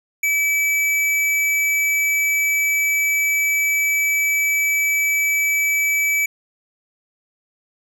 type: tone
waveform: square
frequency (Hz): 2300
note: D7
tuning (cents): -37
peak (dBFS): -17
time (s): 0.23-6.26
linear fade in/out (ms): 5
effects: none